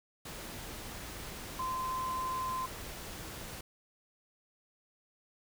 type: tone in noise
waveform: sine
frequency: 1035 Hz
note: C6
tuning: 19 cents flat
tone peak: -33 dBFS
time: 1.59-2.66 s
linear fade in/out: 5 ms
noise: pink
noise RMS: -44 dBFS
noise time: 0.25-3.61 s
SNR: +8 dB
effects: none